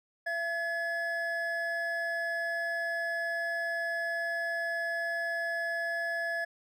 triangle tone pair together, 674.7 / 1702 Hz, E5 / G#6, +40 / +42 cents, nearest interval octave + major third, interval 1602 cents, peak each -33 / -30 dBFS, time 0.26-6.45 s, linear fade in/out 10 ms, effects none

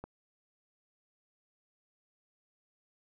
click, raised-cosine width 1 ms, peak -28 dBFS, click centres 0.04 s, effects none

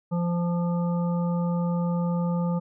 harmonic tone with a mistuned harmonic, 172.9 Hz, F3, 17 cents flat, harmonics 1 / 3 / 5 / 7, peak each -23 / -33 / -37 / -40 dBFS, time 0.11-2.6 s, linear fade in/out 20 ms, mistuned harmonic 5, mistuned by +24 cents, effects none

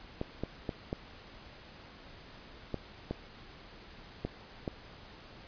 clicks, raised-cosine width 2 ms, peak -20 dBFS, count 8, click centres 0.214 / 0.436 / 0.692 / 0.929 / 2.743 / 3.11 / 4.25 / 4.678 s, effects pink hiss -52 dBFS RMS until 5.47 s + resampled to 11025 Hz

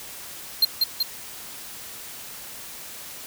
square tone with echo, 4186 Hz, C8, in tune, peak -14 dBFS, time 0.62-0.65 s, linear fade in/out 5 ms, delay 190 ms, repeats 2, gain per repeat -3 dB, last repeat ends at 1.03 s, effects white hiss -39 dBFS RMS until 3.26 s

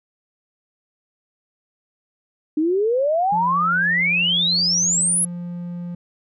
sine exponential sweep, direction up, 297.4 to 11000 Hz, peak -16 dBFS, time 2.57-5.25 s, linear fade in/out 5 ms
triangle tone, 174.61 Hz, F3, in tune, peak -25 dBFS, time 3.32-5.95 s, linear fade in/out 5 ms
effects none

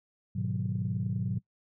sine chord, G# minor seventh, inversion none, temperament equal, 103.83 / 123.47 / 155.56 / 185 Hz, G#2 / B2 / D#3 / F#3, 0 / 0 / 0 / 0 cents, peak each -33 / -33 / -38 / -33 dBFS, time 0.35-1.39 s, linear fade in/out 10 ms, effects noise-tail reverb RT60 0.1 s tail -21 dB re dry + tanh soft clip ceiling -20 dBFS

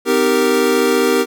square chord, C minor seventh, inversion none, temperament equal with one note detuned, 255.4 / 311.1 / 392 / 466.2 Hz, C4 / Eb4 / G4 / Bb4, -42 / 0 / 0 / 0 cents, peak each -20 / -22 / -17 / -17 dBFS, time 0.05-1.26 s, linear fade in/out 50 ms, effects none

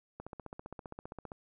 click train, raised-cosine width 1 ms, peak -29 dBFS, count 18, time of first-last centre 0.2-1.318 s, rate 15.2 Hz, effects none

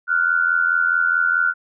sine tone pair together, 1401 / 1485.7 Hz, F6 / F#6, +5 / +7 cents, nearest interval minor second, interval 102 cents, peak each -18 dBFS, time 0.07-1.54 s, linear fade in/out 50 ms, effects none

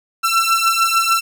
sawtooth beating tone pair, 1341 / 1347.7 Hz, E6 / E6, +29 / +38 cents, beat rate 6.7 Hz, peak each -13 dBFS, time 0.23-1.21 s, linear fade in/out 20 ms, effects none

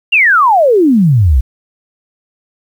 sine exponential sweep, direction down, 2869 to 57.5 Hz, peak -5 dBFS, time 0.12-1.41 s, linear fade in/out 10 ms, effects 7-bit

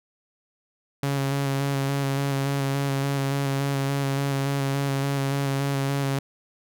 sawtooth tone with vibrato, 138.4 Hz, C#3, 2 cents flat, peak -19 dBFS, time 1.03-6.19 s, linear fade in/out 2 ms, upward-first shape square, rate 3.5 Hz, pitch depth 17 cents each way, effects none

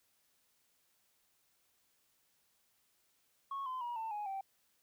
sine tone with pitch steps, 1100 / 1026.3 / 957.6 / 893.5 / 833.6 / 777.8 Hz, C#6 / C6 / A#5 / A5 / G#5 / G5, -14 / -34 / +46 / +26 / +6 / -14 cents, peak -36 dBFS, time 3.51-4.41 s, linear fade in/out 5 ms, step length 150 ms, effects tanh soft clip ceiling -35 dBFS + white hiss -75 dBFS RMS until 4.82 s

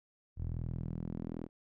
sawtooth tone with band-pass filter sweep, 41.2 Hz, E1, in tune, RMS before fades -39 dBFS, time 0.36-1.49 s, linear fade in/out 50 ms, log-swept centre 89 to 300 Hz, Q 1.7, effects none

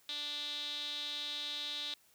sawtooth tone with band-pass filter, 293.7 Hz, D4, in tune, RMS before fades -40 dBFS, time 0.09-1.94 s, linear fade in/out 2 ms, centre 3700 Hz, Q 9.7, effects white hiss -67 dBFS RMS until 2.14 s + high-pass 60 Hz 12 dB/octave

